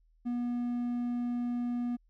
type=tone; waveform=triangle; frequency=242 Hz; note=B3; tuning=35 cents flat; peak=-28 dBFS; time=0.25-1.97 s; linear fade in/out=20 ms; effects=added 40 Hz sine -63 dBFS peak until 2.09 s